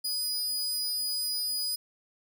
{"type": "tone", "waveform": "sawtooth", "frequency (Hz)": 4949, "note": "D#8", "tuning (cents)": -10, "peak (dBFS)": -26, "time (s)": [0.04, 1.76], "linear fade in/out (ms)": 10, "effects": []}